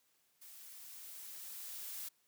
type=noise with level ramp; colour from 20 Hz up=blue; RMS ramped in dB=-55 to -44 dBFS; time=0.41-2.09 s; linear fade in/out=10 ms; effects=white hiss -75 dBFS RMS until 2.27 s + high-pass 100 Hz 12 dB/octave